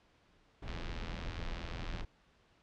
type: noise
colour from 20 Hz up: brown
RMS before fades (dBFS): -41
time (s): 0.62-2.05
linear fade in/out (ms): 5
type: click train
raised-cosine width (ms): 0.2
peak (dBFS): -27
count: 113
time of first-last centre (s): 0.68-2.009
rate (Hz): 84.3
effects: pink hiss -68 dBFS RMS until 2.62 s + low-pass 4000 Hz 12 dB/octave